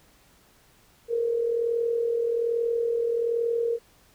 sine tone with amplitude modulation, 466.2 Hz, A#4, in tune, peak -20 dBFS, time 1.08-3.79 s, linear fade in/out 50 ms, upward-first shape sine, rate 41.2 Hz, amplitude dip 55%, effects pink hiss -59 dBFS RMS until 4.14 s

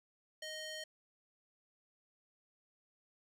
square tone with band-pass filter, 622.3 Hz, D#5, in tune, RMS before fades -45 dBFS, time 0.42-0.84 s, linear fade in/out 5 ms, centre 3900 Hz, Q 0.83, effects none

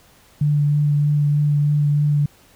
sine tone with vibrato, 146.83 Hz, D3, in tune, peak -14 dBFS, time 0.41-2.26 s, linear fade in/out 5 ms, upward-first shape triangle, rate 3.2 Hz, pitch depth 16 cents each way, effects pink hiss -52 dBFS RMS until 2.55 s

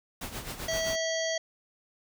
pink noise with tremolo, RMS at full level -36 dBFS, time 0.21-0.96 s, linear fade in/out 5 ms, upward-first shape sine, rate 7.7 Hz, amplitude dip 65%
harmonic tone, 650 Hz, E5, 24 cents flat, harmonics 1 / 3 / 5 / 7 / 9 / 10, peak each -30 / -35 / -37 / -38 / -40 / -40 dBFS, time 0.68-1.38 s, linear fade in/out 5 ms
effects none

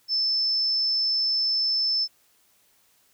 sine tone, 5274 Hz, E8, in tune, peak -21 dBFS, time 0.08-2.08 s, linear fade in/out 50 ms, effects white hiss -63 dBFS RMS until 3.13 s

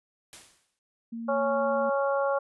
white noise with exponential decay, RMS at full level -43 dBFS, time 0.33-0.79 s, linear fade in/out 0 ms, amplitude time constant 100 ms
sine tone, 230 Hz, A#3, 23 cents flat, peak -33 dBFS, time 1.12-1.9 s, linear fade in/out 10 ms
harmonic tone, 277.2 Hz, C#4, in tune, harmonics 2 / 3 / 4 / 5, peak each -25 / -32 / -32 / -34 dBFS, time 1.28-2.39 s, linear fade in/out 10 ms
effects resampled to 24000 Hz

